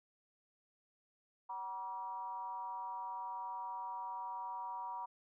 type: tone with frequency modulation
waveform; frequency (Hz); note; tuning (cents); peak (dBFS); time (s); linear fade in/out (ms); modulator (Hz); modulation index
sine; 956; A#5; +43; -40; 1.49-5.06; 10; 203; 0.65
effects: none